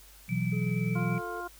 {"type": "chord", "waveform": "sine", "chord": "B suspended fourth", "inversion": "none", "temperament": "equal", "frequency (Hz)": [123.47, 164.81, 185], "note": ["B2", "E3", "F#3"], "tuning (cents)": [0, 0, 0], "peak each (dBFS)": -31, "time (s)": [0.28, 1.21], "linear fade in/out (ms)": 50}
{"type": "tone with vibrato", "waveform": "sine", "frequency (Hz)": 2314, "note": "D7", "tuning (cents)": -26, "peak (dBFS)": -39, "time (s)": [0.29, 1.18], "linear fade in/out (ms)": 0, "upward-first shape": "triangle", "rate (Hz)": 8.6, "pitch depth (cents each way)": 10}
{"type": "tone with pitch glide", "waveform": "triangle", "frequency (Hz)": [425.1, 441.4], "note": ["G#4", "A4"], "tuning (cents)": [40, 5], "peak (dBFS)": -38, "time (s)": [0.52, 1.41], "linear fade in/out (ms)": 10, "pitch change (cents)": 65, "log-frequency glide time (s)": [0.71, 1.03]}
{"type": "harmonic tone", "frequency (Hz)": 351.4, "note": "F4", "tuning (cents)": 11, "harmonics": [1, 2, 3, 4], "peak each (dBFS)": [-40, -40, -40, -40], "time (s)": [0.95, 1.48], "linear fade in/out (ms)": 10}
{"effects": ["added 50 Hz sine -55 dBFS peak until 1.59 s", "white hiss -55 dBFS RMS until 1.59 s"]}